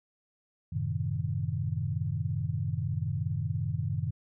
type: chord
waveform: sine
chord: F# diminished seventh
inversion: none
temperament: equal with one note detuned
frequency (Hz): 93.14 / 110 / 130.81 / 155.56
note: F#2 / A2 / C3 / Eb3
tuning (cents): +12 / 0 / 0 / 0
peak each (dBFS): -34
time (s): 0.72-4.11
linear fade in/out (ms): 10
effects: none